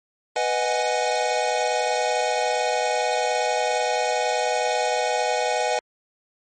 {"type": "chord", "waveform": "square", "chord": "G# minor seventh", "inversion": "first", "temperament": "equal", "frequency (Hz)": [493.9, 622.3, 740, 830.6], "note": ["B4", "D#5", "F#5", "G#5"], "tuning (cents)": [0, 0, 0, 0], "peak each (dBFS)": -27, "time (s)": [0.36, 5.79], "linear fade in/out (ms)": 2, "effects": ["MP3 32 kbps"]}